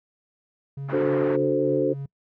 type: tone with tremolo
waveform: triangle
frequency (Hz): 138.59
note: C#3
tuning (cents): 0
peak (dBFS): -27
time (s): 0.77-2.06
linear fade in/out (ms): 5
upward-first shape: triangle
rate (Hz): 3.4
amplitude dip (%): 50
type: band-pass noise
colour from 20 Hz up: white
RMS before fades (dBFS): -35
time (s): 0.88-1.37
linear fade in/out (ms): 20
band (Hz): 110 to 1600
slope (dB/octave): 24
type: chord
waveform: sine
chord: D dominant seventh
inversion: none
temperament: equal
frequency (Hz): 293.7 / 370 / 440 / 523.3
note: D4 / F#4 / A4 / C5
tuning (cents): 0 / 0 / 0 / 0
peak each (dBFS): -25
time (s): 0.92-1.94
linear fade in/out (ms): 20
effects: noise-tail reverb RT60 0.1 s tail -25 dB re dry